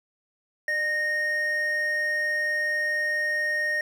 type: tone pair together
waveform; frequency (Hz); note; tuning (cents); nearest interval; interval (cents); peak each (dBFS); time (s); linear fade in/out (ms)
triangle; 603.2 / 1854; D5 / A#6; +46 / -10; octave + perfect fifth; 1944; -32 / -22; 0.68-3.81; 2
effects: none